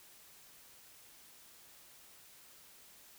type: silence
effects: white hiss -59 dBFS RMS until 3.18 s